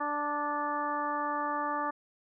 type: harmonic tone with a mistuned harmonic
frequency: 293.7 Hz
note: D4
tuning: in tune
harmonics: 1 / 2 / 3 / 4 / 5 / 6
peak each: -39 / -39 / -34 / -33 / -44 / -41 dBFS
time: 0-1.91 s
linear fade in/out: 10 ms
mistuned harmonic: 6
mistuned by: -20 cents
effects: none